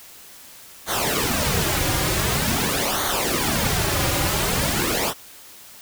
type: noise with flanger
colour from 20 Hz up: pink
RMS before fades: -22 dBFS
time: 0.86-5.14 s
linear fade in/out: 50 ms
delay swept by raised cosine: 0.38 to 4.58 ms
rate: 0.46 Hz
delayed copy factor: -0.75
effects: white hiss -44 dBFS RMS until 5.81 s